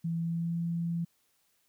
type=tone with pitch glide; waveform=sine; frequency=166.4 to 169.02 Hz; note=E3 to E3; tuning=+17 to +44 cents; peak=-29 dBFS; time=0.04-1.05 s; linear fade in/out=10 ms; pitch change=+27 cents; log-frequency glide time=0.18-0.57 s; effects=white hiss -72 dBFS RMS until 1.68 s